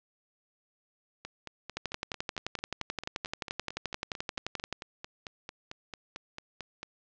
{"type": "two click trains", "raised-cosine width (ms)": 0.2, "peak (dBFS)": [-22, -15], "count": [26, 35], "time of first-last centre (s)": [[1.25, 6.83], [1.77, 4.727]], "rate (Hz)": [4.48, 11.5], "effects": ["low-pass 6000 Hz 12 dB/octave"]}